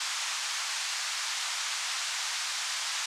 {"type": "band-pass noise", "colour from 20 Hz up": "white", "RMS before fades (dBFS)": -33, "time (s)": [0, 3.06], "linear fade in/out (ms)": 5, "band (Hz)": [890, 7100], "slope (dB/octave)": 24, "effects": ["low-pass 12000 Hz 12 dB/octave"]}